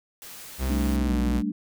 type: noise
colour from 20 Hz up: white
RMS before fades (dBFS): -42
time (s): 0.22-0.96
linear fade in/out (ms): 0
type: tone with pitch glide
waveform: 45% pulse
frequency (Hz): 65.41 to 61.03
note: C2 to B1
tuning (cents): 0 to -20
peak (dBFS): -24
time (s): 0.58-1.43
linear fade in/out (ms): 50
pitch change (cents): -120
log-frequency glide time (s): 0.98-1.17
type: chord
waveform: sine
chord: G suspended second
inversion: none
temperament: equal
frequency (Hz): 196 / 220 / 293.7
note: G3 / A3 / D4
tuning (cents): 0 / 0 / 0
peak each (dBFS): -29 / -28 / -29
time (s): 0.69-1.52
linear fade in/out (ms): 10
effects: none